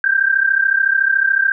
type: tone pair together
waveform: sine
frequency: 1563.2 / 1597 Hz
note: G6 / G6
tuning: -5 / +32 cents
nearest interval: unison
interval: 37 cents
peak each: -15 dBFS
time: 0.04-1.52 s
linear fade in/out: 2 ms
effects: none